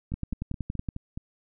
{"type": "two click trains", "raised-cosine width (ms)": 5, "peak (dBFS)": [-22, -18], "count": [6, 9], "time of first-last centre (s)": [[0.12, 1.175], [0.14, 0.888]], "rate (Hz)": [4.74, 10.7], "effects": []}